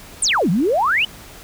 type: exponential two-way sweep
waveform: sine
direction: down then up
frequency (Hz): 9956 to 157.6 to 3109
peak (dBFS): -14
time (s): 0.22-1.05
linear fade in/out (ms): 5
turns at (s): 0.5
effects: pink hiss -40 dBFS RMS until 1.43 s